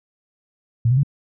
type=tone with pitch steps; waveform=sine; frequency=116.54 / 127.82 / 140.2 Hz; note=A#2 / C3 / C#3; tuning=0 / -40 / +20 cents; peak=-13 dBFS; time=0.85-1.033 s; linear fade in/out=5 ms; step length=61 ms; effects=none

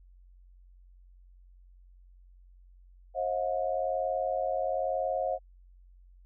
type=tone cluster; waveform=sine; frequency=536 / 637 / 718 Hz; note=C5 / D#5 / F5; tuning=+42 / +41 / +48 cents; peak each=-32 / -32 / -32 dBFS; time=3.14-5.39 s; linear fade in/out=50 ms; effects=added 45 Hz sine -53 dBFS peak until 6.25 s

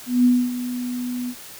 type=tone with ADSR envelope; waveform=sine; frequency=246.9 Hz; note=B3; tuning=in tune; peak=-11 dBFS; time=0.06-1.35 s; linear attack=190 ms; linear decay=250 ms; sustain=-13 dB; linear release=65 ms; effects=white hiss -40 dBFS RMS until 1.59 s

